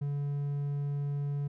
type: tone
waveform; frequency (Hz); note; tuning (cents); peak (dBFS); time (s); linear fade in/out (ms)
triangle; 143; D3; -46; -28; 0.01-1.48; 10
effects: none